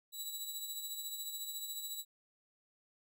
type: tone with tremolo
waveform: 15% pulse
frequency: 3919 Hz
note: B7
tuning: 14 cents flat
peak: -31 dBFS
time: 0.12-2.05 s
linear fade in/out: 50 ms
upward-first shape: triangle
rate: 14 Hz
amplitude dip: 55%
effects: none